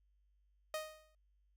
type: tone with exponential decay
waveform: sawtooth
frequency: 622.3 Hz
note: D#5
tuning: in tune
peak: -32 dBFS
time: 0.74-1.15 s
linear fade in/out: 2 ms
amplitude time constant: 87 ms
effects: added 50 Hz sine -70 dBFS peak until 1.56 s